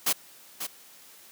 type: noise with echo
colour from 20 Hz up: white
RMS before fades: -24 dBFS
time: 0.06-0.13 s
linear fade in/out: 10 ms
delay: 540 ms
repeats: 1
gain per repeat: -9 dB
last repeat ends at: 0.67 s
effects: white hiss -52 dBFS RMS until 1.31 s + high-pass 150 Hz 12 dB/octave